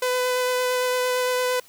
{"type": "tone with vibrato", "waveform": "sawtooth", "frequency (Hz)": 502, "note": "B4", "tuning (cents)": 28, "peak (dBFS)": -17, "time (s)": [0.02, 1.6], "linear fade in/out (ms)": 5, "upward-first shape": "sine", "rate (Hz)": 8.8, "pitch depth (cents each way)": 10, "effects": ["white hiss -52 dBFS RMS until 1.68 s", "high-pass 60 Hz 12 dB/octave"]}